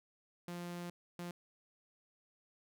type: tone bursts at uneven times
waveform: sawtooth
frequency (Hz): 174.61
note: F3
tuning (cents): 0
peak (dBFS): -38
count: 2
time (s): 0.48-0.9 / 1.19-1.31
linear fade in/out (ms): 2
effects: none